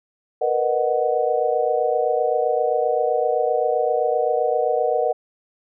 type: chord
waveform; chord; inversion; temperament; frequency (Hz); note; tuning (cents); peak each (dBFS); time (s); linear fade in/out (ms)
sine; B major seventh; third; equal with one note detuned; 466.2 / 493.9 / 613.3 / 740; A#4 / B4 / D#5 / F#5; 0 / 0 / -25 / 0; -23; 0.41-5.13; 10
effects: none